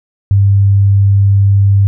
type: tone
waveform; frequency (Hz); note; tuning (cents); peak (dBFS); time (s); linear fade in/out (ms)
sine; 99.3; G2; +23; -5; 0.31-1.87; 0
effects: none